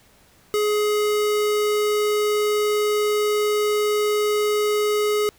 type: tone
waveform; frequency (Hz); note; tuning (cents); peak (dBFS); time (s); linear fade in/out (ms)
square; 419.9; G#4; +19; -19; 0.54-5.29; 0
effects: pink hiss -55 dBFS RMS until 5.38 s